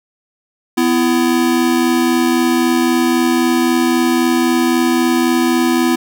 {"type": "tone pair together", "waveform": "square", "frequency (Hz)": [250.4, 334.2], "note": ["B3", "E4"], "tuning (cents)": [24, 24], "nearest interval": "perfect fourth", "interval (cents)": 500, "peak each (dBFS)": -15, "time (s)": [0.77, 5.96], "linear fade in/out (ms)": 10, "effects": []}